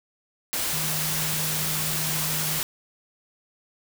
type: tone in noise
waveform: sine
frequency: 155.56 Hz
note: D#3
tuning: in tune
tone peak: -32 dBFS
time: 0.73-2.59 s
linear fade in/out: 0 ms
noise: white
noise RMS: -27 dBFS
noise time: 0.53-2.63 s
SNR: -8 dB
effects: none